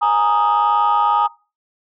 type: chord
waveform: sine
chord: Ab suspended second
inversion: none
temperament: equal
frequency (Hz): 830.6 / 932.3 / 1244.5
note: Ab5 / Bb5 / Eb6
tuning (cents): 0 / 0 / 0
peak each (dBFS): -16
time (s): 0.01-1.28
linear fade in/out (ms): 20
effects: noise-tail reverb RT60 0.3 s tail -21 dB re dry + tanh soft clip ceiling -8 dBFS